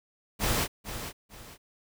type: noise with echo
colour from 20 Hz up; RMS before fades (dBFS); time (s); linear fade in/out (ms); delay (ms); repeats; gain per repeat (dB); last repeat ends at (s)
pink; -27; 0.39-0.68; 50; 450; 2; -10; 1.58
effects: none